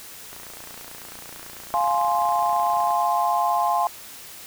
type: click train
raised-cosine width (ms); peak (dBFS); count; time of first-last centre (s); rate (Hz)
0.5; -26; 76; 0.33-2.907; 29.1
type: chord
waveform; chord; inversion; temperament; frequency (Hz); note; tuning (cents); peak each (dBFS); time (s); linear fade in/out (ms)
sine; F minor; none; just; 698.5 / 838.1 / 1047.7; F5 / Ab5 / C6; 0 / +16 / +2; -23; 1.74-3.87; 0
effects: white hiss -41 dBFS RMS until 4.46 s